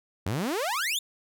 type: exponential sweep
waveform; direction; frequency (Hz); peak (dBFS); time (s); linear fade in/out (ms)
sawtooth; up; 84.5 to 3729; -23; 0.26-0.99; 5
effects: none